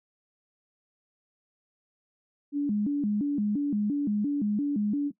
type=tone with vibrato; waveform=sine; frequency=244.6 Hz; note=B3; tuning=16 cents flat; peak=-24 dBFS; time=2.52-5.12 s; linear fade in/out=50 ms; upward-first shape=square; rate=2.9 Hz; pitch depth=280 cents each way; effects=noise-tail reverb RT60 0.1 s tail -19 dB re dry